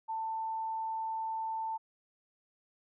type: tone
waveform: sine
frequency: 890 Hz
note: A5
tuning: 20 cents sharp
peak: -33 dBFS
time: 0.08-1.78 s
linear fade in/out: 20 ms
effects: none